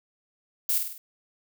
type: noise with echo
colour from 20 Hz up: violet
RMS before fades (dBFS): -25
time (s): 0.69-0.78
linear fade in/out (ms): 2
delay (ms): 50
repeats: 4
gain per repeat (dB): -5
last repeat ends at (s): 0.98
effects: none